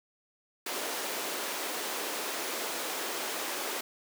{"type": "high-pass noise", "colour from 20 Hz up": "pink", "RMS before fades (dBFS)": -35, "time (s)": [0.66, 3.81], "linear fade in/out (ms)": 5, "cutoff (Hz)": 320, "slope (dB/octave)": 24, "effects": []}